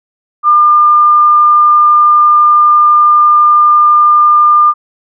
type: tone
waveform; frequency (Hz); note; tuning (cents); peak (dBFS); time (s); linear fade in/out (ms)
sine; 1202; D6; +40; -3; 0.43-4.74; 50
effects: none